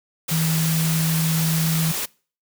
sine tone in noise, 161.3 Hz, E3, 37 cents flat, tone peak -19 dBFS, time 0.31-1.92 s, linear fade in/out 10 ms, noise white, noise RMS -26 dBFS, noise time 0.28-2.06 s, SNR +4 dB, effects noise-tail reverb RT60 0.4 s tail -24 dB re dry

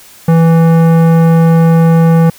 sine tone with tanh clipping, 164.81 Hz, E3, in tune, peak -6 dBFS, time 0.28-2.3 s, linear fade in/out 5 ms, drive 16 dB, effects white hiss -38 dBFS RMS until 2.38 s

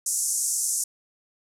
pink band-pass noise, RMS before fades -26 dBFS, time 0.06-0.84 s, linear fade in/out 5 ms, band 6100 to 11000 Hz, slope 48 dB/octave, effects none

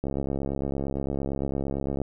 click train, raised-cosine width 2 ms, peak -16 dBFS, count 137, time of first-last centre 0.04-2.017 s, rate 68.8 Hz, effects none

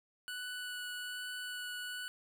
25% pulse tone with vibrato, 1480 Hz, F#6, in tune, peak -36 dBFS, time 0.28-2.08 s, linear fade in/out 0 ms, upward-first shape sine, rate 1.2 Hz, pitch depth 9 cents each way, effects none

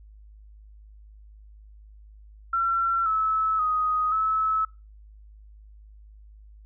sine tone with pitch steps, 1356 / 1301 / 1251 / 1299 Hz, E6 / E6 / D#6 / E6, +49 / -23 / +9 / -26 cents, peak -21 dBFS, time 2.53-4.65 s, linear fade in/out 5 ms, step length 530 ms, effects noise-tail reverb RT60 0.3 s tail -25 dB re dry + added 52 Hz sine -46 dBFS peak until 6.65 s

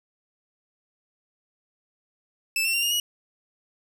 sawtooth tone with pitch steps, 2637 / 2702 / 2768 / 2836 / 2906 Hz, E7 / E7 / F7 / F7 / F#7, 0 / +42 / -16 / +26 / -32 cents, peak -19 dBFS, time 2.56-3 s, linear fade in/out 2 ms, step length 88 ms, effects none

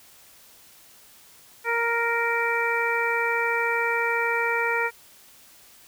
harmonic tone, 466.2 Hz, A#4, in tune, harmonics 1 / 2 / 3 / 4 / 5, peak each -28 / -28 / -28 / -28 / -28 dBFS, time 1.64-4.91 s, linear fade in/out 50 ms, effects white hiss -52 dBFS RMS until 5.87 s

